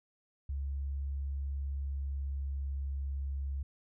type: tone with pitch glide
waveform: sine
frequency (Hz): 69.3 to 68.82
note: C#2 to C#2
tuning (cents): 0 to -12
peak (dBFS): -33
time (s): 0.49-3.63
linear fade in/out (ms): 5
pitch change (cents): -12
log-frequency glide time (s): 1.5-2.8
effects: none

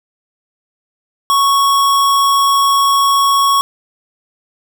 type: tone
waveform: square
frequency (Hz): 1108.7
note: C#6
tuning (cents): 0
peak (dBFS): -10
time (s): 1.3-3.61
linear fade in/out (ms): 0
effects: none

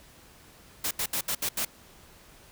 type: noise bursts at uneven times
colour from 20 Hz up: white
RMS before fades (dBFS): -29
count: 6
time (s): 0.84-0.91 / 0.99-1.06 / 1.13-1.21 / 1.28-1.35 / 1.42-1.49 / 1.57-1.65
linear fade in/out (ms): 5
effects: pink hiss -54 dBFS RMS until 2.51 s

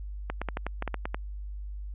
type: clicks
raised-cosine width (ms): 0.5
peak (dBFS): -16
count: 10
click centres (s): 0.3 / 0.416 / 0.487 / 0.571 / 0.666 / 0.824 / 0.877 / 0.943 / 1.055 / 1.145
effects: added 50 Hz sine -35 dBFS peak until 1.94 s + resampled to 8000 Hz

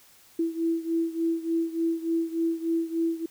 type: beating tone pair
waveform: sine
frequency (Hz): 329.6 / 333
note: E4 / E4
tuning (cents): 0 / +18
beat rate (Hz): 3.4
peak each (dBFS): -26 / -29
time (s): 0.39-3.26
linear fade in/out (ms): 5
effects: white hiss -56 dBFS RMS until 3.3 s

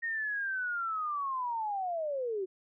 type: linear sweep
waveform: sine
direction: down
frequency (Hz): 1863 to 362.1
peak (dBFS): -31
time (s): 0.02-2.46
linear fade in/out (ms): 20
effects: none

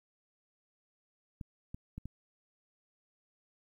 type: clicks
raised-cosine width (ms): 5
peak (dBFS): -29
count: 4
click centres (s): 1.412 / 1.745 / 1.98 / 2.056
effects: 11-bit

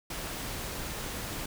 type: noise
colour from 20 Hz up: pink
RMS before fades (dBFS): -37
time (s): 0.1-1.46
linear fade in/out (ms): 5
effects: none

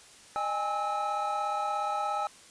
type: tone cluster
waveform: triangle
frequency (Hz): 612 / 815 / 852 / 1298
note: D#5 / G#5 / G#5 / E6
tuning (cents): -29 / -33 / +44 / -27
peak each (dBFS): -36 / -29 / -38 / -31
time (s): 0.36-2.27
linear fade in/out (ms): 0
effects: white hiss -53 dBFS RMS until 2.5 s + resampled to 22050 Hz

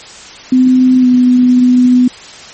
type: tone with pitch glide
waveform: sine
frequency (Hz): 255.6 to 249.6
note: C4 to B3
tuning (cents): -40 to +19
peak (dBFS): -4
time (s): 0.52-2.08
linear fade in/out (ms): 5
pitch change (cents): -41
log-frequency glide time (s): 0.99-1.07
effects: white hiss -32 dBFS RMS until 2.53 s + MP3 32 kbps

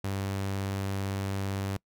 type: tone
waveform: sawtooth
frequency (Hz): 97.8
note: G2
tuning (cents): -4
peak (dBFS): -26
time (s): 0.04-1.77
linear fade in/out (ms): 5
effects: noise-tail reverb RT60 0.1 s tail -25 dB re dry

